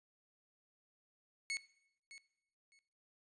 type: tone with echo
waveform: sawtooth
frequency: 2200 Hz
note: C#7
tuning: 14 cents flat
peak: -33 dBFS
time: 1.5-1.57 s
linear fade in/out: 0 ms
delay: 610 ms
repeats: 2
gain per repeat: -15 dB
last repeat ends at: 2.79 s
effects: noise-tail reverb RT60 0.7 s tail -18 dB re dry + resampled to 22050 Hz